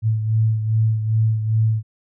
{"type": "beating tone pair", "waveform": "sine", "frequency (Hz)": [110, 112.5], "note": ["A2", "A2"], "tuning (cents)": [0, 39], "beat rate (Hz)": 2.5, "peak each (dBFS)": [-16, -24], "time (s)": [0.02, 1.83], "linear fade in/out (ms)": 50, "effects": []}